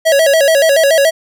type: tone with vibrato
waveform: square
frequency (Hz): 600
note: D5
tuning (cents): +37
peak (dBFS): -8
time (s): 0.05-1.11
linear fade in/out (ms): 20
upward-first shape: square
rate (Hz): 7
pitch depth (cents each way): 130
effects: none